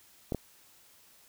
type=clicks; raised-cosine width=2 ms; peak=-18 dBFS; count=2; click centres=0.322 / 0.347 s; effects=white hiss -60 dBFS RMS until 1.28 s